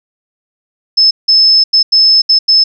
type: tone bursts at uneven times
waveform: sine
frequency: 5230 Hz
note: E8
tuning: 15 cents flat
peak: -4 dBFS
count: 6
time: 0.97-1.11 / 1.28-1.64 / 1.73-1.83 / 1.92-2.22 / 2.29-2.39 / 2.48-2.64 s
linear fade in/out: 10 ms
effects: none

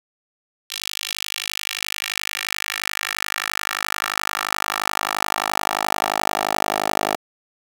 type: tone with high-pass filter sweep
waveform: 10% pulse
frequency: 51.5 Hz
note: G#1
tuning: 14 cents flat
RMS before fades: -25 dBFS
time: 0.7-7.16 s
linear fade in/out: 5 ms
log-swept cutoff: 3400 to 580 Hz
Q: 1.8
effects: 7-bit

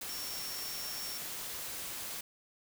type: tone in noise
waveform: sine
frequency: 5480 Hz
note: F8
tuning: 34 cents flat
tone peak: -42 dBFS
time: 0.09-1.18 s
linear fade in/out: 5 ms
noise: white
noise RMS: -41 dBFS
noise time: 0.01-2.21 s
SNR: -4 dB
effects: none

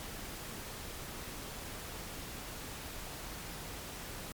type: noise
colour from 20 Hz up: pink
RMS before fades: -44 dBFS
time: 0-4.32 s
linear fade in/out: 0 ms
effects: MP3 96 kbps

